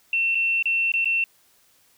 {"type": "tone with dropouts", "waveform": "sine", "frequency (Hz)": 2700, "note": "E7", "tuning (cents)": 41, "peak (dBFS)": -19, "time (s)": [0.13, 1.24], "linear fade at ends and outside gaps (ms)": 2, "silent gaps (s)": [[0.348, 0.353], [0.626, 0.656], [0.919, 0.938], [1.046, 1.056]], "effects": ["white hiss -60 dBFS RMS until 1.97 s"]}